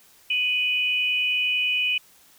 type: tone pair together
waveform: sine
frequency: 2489 / 2960 Hz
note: D#7 / F#7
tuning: 0 / 0 cents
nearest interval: minor third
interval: 300 cents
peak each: -22 / -25 dBFS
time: 0.3-1.98 s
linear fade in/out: 5 ms
effects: white hiss -55 dBFS RMS until 2.38 s